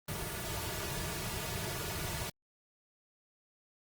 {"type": "noise with comb filter", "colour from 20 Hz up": "pink", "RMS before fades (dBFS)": -38, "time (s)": [0.08, 2.3], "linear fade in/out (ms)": 5, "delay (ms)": 3.8, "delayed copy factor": -1, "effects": ["Opus 32 kbps"]}